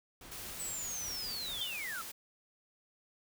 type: noise with tremolo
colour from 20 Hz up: pink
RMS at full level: -50 dBFS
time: 0.21-1.61 s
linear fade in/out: 2 ms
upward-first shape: triangle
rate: 4.8 Hz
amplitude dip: 55%
type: noise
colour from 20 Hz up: white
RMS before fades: -45 dBFS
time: 0.31-2.12 s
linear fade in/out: 10 ms
type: linear sweep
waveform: sine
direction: down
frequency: 8100 to 1244.5 Hz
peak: -38 dBFS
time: 0.59-2.02 s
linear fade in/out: 10 ms
type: tone with exponential decay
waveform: sine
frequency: 3547 Hz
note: A7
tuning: 13 cents sharp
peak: -32 dBFS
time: 1.61-1.79 s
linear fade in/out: 5 ms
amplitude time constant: 38 ms
effects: none